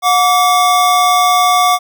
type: tone pair together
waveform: square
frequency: 724 / 1154.3 Hz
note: F#5 / D6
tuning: -38 / -30 cents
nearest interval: minor sixth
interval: 808 cents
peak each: -12 dBFS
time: 0.02-1.79 s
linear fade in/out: 50 ms
effects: none